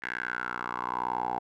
10% pulse tone with band-pass filter sweep, 61.1 Hz, B1, 18 cents flat, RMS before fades -33 dBFS, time 0.02-1.39 s, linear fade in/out 10 ms, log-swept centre 1800 to 770 Hz, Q 6, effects none

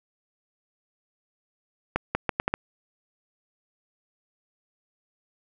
accelerating click train, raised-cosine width 0.5 ms, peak -8 dBFS, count 6, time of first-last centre 1.96-2.54 s, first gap 190 ms, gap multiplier 0.75, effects none

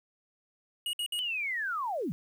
square tone bursts, 2884 Hz, F#7, 45 cents flat, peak -31 dBFS, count 3, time 0.86-1.194 s, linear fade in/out 2 ms, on 72 ms, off 59 ms
sine linear sweep, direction down, 3077 to 137.8 Hz, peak -30 dBFS, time 1.19-2.12 s, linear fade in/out 0 ms
effects 10-bit

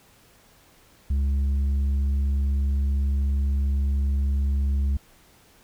triangle tone with tanh clipping, 69.3 Hz, C#2, in tune, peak -21 dBFS, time 1.1-4.97 s, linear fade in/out 5 ms, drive 9 dB, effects pink hiss -56 dBFS RMS until 5.63 s

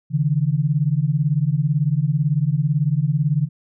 sine beating tone pair, 139.5 / 157.5 Hz, C#3 / D#3, +11 / +21 cents, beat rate 18 Hz, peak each -19 dBFS, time 0.1-3.49 s, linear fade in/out 50 ms, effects none

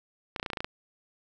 clicks, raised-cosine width 0.3 ms, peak -16 dBFS, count 9, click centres 0.362 / 0.398 / 0.429 / 0.462 / 0.502 / 0.533 / 0.572 / 0.605 / 0.645 s, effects none

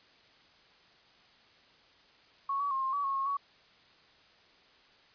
sine tone with pitch steps, 1104 / 1137 / 1069 / 1061 / 1140 / 1094 / 1084 / 1123 Hz, C#6 / C#6 / C6 / C6 / C#6 / C#6 / C#6 / C#6, -7 / +44 / +37 / +24 / +48 / -23 / -39 / +22 cents, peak -29 dBFS, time 2.49-3.37 s, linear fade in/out 5 ms, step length 110 ms, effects white hiss -61 dBFS RMS until 5.14 s + resampled to 11025 Hz

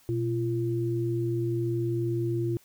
sine tone pair together, 121.2 / 342.8 Hz, B2 / F4, -32 / -32 cents, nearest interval octave + tritone, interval 1800 cents, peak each -28 / -28 dBFS, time 0.09-2.57 s, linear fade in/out 0 ms, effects white hiss -60 dBFS RMS until 2.64 s

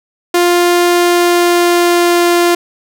sawtooth tone with pitch glide, 350.4 to 347.4 Hz, F4 to F4, +6 to -9 cents, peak -4 dBFS, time 0.34-2.55 s, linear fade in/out 5 ms, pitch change -15 cents, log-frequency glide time 0.89-2.28 s, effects none

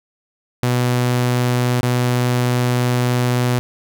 sawtooth tone with dropouts, 123.47 Hz, B2, in tune, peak -11 dBFS, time 0.63-3.59 s, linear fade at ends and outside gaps 0 ms, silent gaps 1.808-1.831 s, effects none

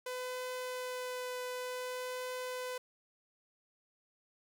sawtooth tone with vibrato, 503 Hz, B4, 32 cents sharp, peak -34 dBFS, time 0.06-2.78 s, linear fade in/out 5 ms, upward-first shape triangle, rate 0.55 Hz, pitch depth 10 cents each way, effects 12-bit

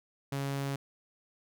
sawtooth tone, 138.59 Hz, C#3, in tune, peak -28 dBFS, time 0.32-0.76 s, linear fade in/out 5 ms, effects none

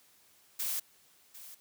blue noise with echo, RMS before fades -34 dBFS, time 0.59-0.8 s, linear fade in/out 10 ms, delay 750 ms, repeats 1, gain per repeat -15 dB, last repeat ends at 1.55 s, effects white hiss -64 dBFS RMS until 1.6 s + high-pass 60 Hz 12 dB/octave

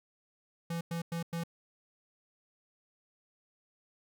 square tone bursts, 168.1 Hz, E3, 34 cents sharp, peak -34 dBFS, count 4, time 0.7-1.437 s, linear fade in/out 5 ms, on 110 ms, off 99 ms, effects none

